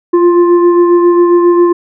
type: tone with frequency modulation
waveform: sine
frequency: 347.8 Hz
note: F4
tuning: 7 cents flat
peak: -4 dBFS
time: 0.13-1.73 s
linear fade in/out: 10 ms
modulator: 703 Hz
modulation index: 0.54
effects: none